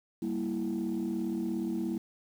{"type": "chord", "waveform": "sine", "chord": "E diminished", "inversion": "first", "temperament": "equal", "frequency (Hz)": [196, 233.1, 329.6], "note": ["G3", "Bb3", "E4"], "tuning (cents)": [0, 0, 0], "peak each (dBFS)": [-34, -33, -32], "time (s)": [0.22, 1.98], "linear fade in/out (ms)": 5, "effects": ["tanh soft clip ceiling -25 dBFS", "9-bit"]}